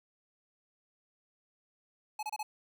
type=tone bursts; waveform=square; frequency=852 Hz; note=G#5; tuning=44 cents sharp; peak=-35 dBFS; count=4; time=2.19-2.43 s; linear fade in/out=5 ms; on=39 ms; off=28 ms; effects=none